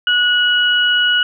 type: tone pair together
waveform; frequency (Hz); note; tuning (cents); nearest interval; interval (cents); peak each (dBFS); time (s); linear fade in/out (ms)
sine; 1461.5 / 2923; F#6 / F#7; -22 / -22; octave; 1200; -14; 0.07-1.23; 2
effects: none